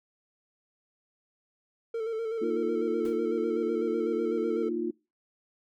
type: tone with vibrato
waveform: triangle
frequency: 449.4 Hz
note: A4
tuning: 37 cents sharp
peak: -27 dBFS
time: 1.94-4.69 s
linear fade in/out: 5 ms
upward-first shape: square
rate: 8 Hz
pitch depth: 36 cents each way
type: chord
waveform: sine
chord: Bb suspended fourth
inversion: none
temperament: equal with one note detuned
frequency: 232.3 / 311.1 / 349.2 Hz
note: Bb3 / Eb4 / F4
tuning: -6 / 0 / 0 cents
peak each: -34 / -34 / -30 dBFS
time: 2.41-4.91 s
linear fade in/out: 10 ms
type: noise with exponential decay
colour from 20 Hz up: pink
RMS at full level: -46 dBFS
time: 3.05-3.24 s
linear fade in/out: 1 ms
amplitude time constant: 41 ms
effects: noise-tail reverb RT60 0.3 s tail -25 dB re dry